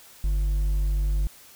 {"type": "tone with hard clipping", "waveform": "triangle", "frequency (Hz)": 49, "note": "G1", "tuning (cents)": 0, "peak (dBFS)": -22, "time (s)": [0.24, 1.27], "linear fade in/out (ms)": 0, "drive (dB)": 7, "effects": ["white hiss -50 dBFS RMS until 1.55 s"]}